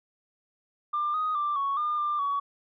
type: tone with pitch steps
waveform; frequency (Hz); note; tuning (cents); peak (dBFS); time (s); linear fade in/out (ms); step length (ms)
sine; 1193 / 1248 / 1180 / 1111 / 1207 / 1191 / 1128; D6 / D#6 / D6 / C#6 / D6 / D6 / C#6; +27 / +5 / +8 / +4 / +47 / +24 / +30; -24; 0.93-2.4; 10; 210
effects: tanh soft clip ceiling -21 dBFS